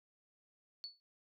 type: tone with exponential decay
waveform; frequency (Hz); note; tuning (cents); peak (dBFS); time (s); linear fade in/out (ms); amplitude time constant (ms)
sine; 4444; C#8; +4; -39; 0.84-1; 0; 34
effects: none